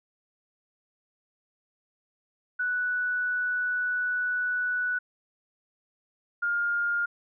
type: tone pair in turn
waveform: sine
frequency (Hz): 1480 / 1412.3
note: F#6 / F6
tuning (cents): 0 / +19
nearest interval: minor second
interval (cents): 81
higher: first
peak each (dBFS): -25 / -24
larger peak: second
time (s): 2.59-4.99 / 6.42-7.06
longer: first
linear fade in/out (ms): 10
effects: none